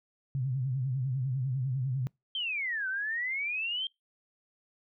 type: tone with vibrato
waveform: sine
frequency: 130.81 Hz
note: C3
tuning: in tune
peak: -28 dBFS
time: 0.35-2.07 s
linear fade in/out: 0 ms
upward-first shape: sine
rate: 10 Hz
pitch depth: 110 cents each way
type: exponential two-way sweep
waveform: sine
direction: down then up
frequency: 3200 to 1500 to 3200 Hz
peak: -30 dBFS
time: 2.35-3.87 s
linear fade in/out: 2 ms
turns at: 2.88 s
effects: noise-tail reverb RT60 0.2 s tail -26 dB re dry